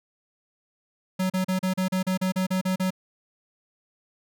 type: tone bursts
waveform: square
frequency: 186.5 Hz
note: F#3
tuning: 14 cents sharp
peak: -23 dBFS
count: 12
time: 1.19-2.906 s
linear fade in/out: 10 ms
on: 110 ms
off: 36 ms
effects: none